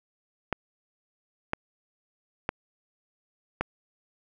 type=clicks; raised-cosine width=0.5 ms; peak=-11 dBFS; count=4; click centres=0.527 / 1.534 / 2.491 / 3.61 s; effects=none